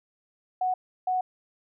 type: tone bursts at uneven times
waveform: sine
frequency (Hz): 739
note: F#5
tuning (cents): -2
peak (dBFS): -23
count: 2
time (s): 0.61-0.74 / 1.07-1.21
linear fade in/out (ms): 5
effects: none